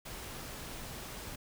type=noise; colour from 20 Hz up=pink; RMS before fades=-44 dBFS; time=0.05-1.36 s; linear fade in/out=10 ms; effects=none